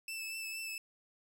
sawtooth tone with vibrato, 2637 Hz, E7, in tune, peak -36 dBFS, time 0.08-0.78 s, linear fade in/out 2 ms, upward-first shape triangle, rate 4.3 Hz, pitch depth 25 cents each way, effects none

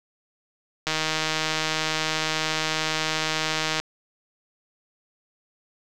click train, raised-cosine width 0.2 ms, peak -7 dBFS, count 461, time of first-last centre 0.87-3.8 s, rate 157 Hz, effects none

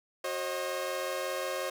sawtooth chord, C diminished, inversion second, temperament equal with one note detuned, 370 / 536.7 / 622.3 Hz, Gb4 / C5 / Eb5, 0 / +44 / 0 cents, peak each -36 / -30 / -34 dBFS, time 0.24-1.7 s, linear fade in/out 5 ms, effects none

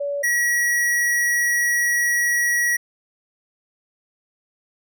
sine / square tone pair in turn, 570 / 1917.2 Hz, C#5 / A#6, +48 / +48 cents, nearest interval octave + major sixth, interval 2100 cents, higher second, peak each -22 / -18 dBFS, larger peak second, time 0-0.23 / 0.23-2.77 s, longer second, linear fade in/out 10 ms, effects none

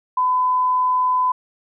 sine tone, 1008 Hz, B5, 35 cents sharp, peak -15 dBFS, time 0.17-1.32 s, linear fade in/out 5 ms, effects none

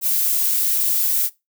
violet noise, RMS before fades -19 dBFS, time 0.01-1.3 s, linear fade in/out 50 ms, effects noise-tail reverb RT60 0.2 s tail -19 dB re dry

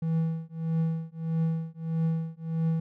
triangle tone with tremolo, 162.7 Hz, E3, 22 cents flat, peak -20 dBFS, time 0.02-2.8 s, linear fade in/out 5 ms, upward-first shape triangle, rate 1.6 Hz, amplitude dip 100%, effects none

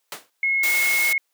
pink noise with exponential decay, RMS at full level -27 dBFS, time 0.12-0.3 s, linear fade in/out 2 ms, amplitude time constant 37 ms
sine tone, 2170 Hz, C#7, 37 cents flat, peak -18 dBFS, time 0.43-1.18 s, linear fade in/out 2 ms
white noise, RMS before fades -26 dBFS, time 0.63-1.13 s, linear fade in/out 5 ms
effects white hiss -72 dBFS RMS until 1.33 s + high-pass 400 Hz 12 dB/octave

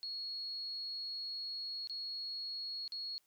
sine tone with dropouts, 4325 Hz, C#8, 43 cents flat, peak -39 dBFS, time 0.03-3.18 s, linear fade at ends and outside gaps 0 ms, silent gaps 1.873-1.897 / 2.878-2.921 s, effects white hiss -75 dBFS RMS until 3.26 s

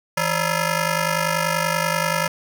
10% pulse ring-modulated tone, 377.6 Hz, F#4, 35 cents sharp, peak -8 dBFS, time 0.17-2.28 s, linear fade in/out 5 ms, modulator 214 Hz, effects none

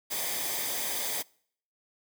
white noise with comb filter, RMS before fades -32 dBFS, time 0.1-1.23 s, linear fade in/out 20 ms, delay 0.72 ms, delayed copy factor -0.6, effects noise-tail reverb RT60 0.6 s tail -25 dB re dry

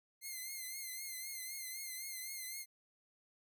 5% pulse tone with vibrato, 2093 Hz, C7, in tune, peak -33 dBFS, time 0.21-2.66 s, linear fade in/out 50 ms, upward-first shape triangle, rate 3.9 Hz, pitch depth 67 cents each way, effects none

